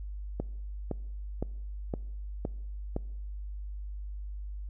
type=click train; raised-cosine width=2 ms; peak=-18 dBFS; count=6; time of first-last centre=0.4-2.964 s; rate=1.95 Hz; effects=noise-tail reverb RT60 1.0 s tail -23 dB re dry + added 50 Hz sine -36 dBFS peak until 4.69 s